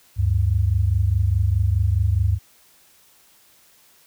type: tone pair together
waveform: sine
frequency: 74.17 / 99 Hz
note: D2 / G2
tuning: +18 / +18 cents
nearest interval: perfect fourth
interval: 500 cents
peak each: -20 / -18 dBFS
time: 0.16-2.39 s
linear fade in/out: 50 ms
effects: white hiss -55 dBFS RMS until 4.06 s